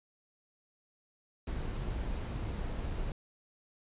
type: noise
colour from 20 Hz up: brown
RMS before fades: -36 dBFS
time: 1.47-3.12 s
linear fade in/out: 2 ms
effects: resampled to 8000 Hz